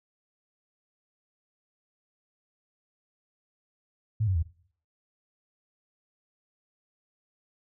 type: tone with pitch steps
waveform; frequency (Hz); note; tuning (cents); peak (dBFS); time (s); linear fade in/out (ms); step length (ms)
sine; 108.7 / 94.08 / 81.43; A2 / F#2 / E2; -21 / +29 / -21; -23; 4.2-4.428; 10; 76
effects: noise-tail reverb RT60 0.5 s tail -17 dB re dry